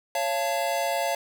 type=chord; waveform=square; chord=Db augmented; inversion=none; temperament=equal with one note detuned; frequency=554.4 / 684.1 / 880 Hz; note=Db5 / F5 / A5; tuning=0 / -36 / 0 cents; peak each=-30 / -28 / -31 dBFS; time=0.15-1.15 s; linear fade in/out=2 ms; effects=none